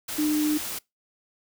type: tone in noise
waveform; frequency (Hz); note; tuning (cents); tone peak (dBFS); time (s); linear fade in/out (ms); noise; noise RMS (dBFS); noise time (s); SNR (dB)
sine; 302.4; D#4; -49; -21; 0.18-0.58; 10; white; -33; 0.08-0.79; +9
effects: noise-tail reverb RT60 0.2 s tail -24 dB re dry